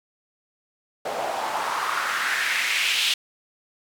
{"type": "noise with band-pass filter sweep", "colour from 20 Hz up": "white", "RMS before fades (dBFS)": -25, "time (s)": [1.05, 3.14], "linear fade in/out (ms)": 5, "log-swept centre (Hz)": [590, 3200], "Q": 2.8, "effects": []}